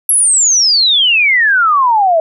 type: exponential sweep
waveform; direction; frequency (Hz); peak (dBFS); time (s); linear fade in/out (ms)
sine; down; 11400 to 629; -7; 0.09-2.2; 2
effects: none